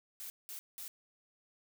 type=noise bursts; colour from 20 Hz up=blue; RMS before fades=-45 dBFS; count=3; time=0.2-0.88 s; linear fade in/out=0 ms; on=100 ms; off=190 ms; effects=none